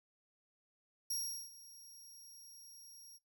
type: tone with ADSR envelope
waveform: 20% pulse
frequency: 5610 Hz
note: F8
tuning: 7 cents sharp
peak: -30 dBFS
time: 1.1-3.19 s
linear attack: 6 ms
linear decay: 390 ms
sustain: -19 dB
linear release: 34 ms
effects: noise-tail reverb RT60 0.2 s tail -22 dB re dry